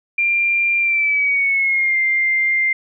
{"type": "tone with pitch glide", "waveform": "sine", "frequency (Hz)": [2383, 2099], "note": ["D7", "C7"], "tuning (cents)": [25, 5], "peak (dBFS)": -14, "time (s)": [0.18, 2.73], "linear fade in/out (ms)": 5, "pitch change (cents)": -220, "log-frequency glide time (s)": [0.79, 1.98], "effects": []}